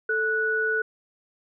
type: tone pair together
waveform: sine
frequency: 439.6 / 1474.5 Hz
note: A4 / F#6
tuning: -2 / -6 cents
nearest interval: octave + major sixth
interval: 2096 cents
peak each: -27 / -23 dBFS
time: 0.09-0.82 s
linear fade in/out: 5 ms
effects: none